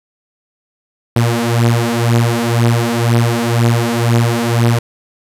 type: beating tone pair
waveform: sawtooth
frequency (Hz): 116.54 / 118.54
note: A#2 / A#2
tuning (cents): 0 / +29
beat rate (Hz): 2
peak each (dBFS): -10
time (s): 1.16-4.79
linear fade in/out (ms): 5
effects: resampled to 32000 Hz + 7-bit